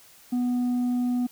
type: tone with tanh clipping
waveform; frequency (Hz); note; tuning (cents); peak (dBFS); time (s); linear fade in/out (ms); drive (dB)
triangle; 246.3; B3; -5; -23; 0.32-1.27; 10; 8
effects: white hiss -53 dBFS RMS until 1.31 s